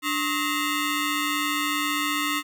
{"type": "ring-modulated tone", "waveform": "15% pulse", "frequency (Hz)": 785, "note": "G5", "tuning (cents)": 2, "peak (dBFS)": -14, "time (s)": [0.02, 2.43], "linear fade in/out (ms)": 50, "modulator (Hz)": 491, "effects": []}